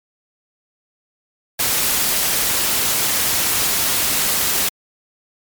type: noise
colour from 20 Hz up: white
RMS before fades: -18 dBFS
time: 1.59-4.69 s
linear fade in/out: 5 ms
effects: MP3 96 kbps